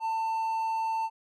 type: tone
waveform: triangle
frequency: 894 Hz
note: A5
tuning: 27 cents sharp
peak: -25 dBFS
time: 0-1.1 s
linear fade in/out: 50 ms
effects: none